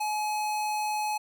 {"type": "tone", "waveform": "square", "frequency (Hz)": 848, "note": "G#5", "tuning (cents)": 36, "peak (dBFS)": -28, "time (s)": [0, 1.18], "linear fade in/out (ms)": 10, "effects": []}